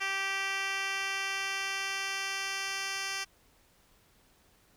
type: tone with band-pass filter sweep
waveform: 10% pulse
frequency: 390 Hz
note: G4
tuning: 9 cents flat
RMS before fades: -34 dBFS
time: 0-3.25 s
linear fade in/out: 20 ms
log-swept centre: 2700 to 4300 Hz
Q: 1.2
effects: pink hiss -65 dBFS RMS until 4.76 s